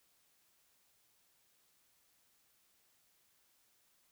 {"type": "silence", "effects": ["white hiss -73 dBFS RMS until 4.11 s"]}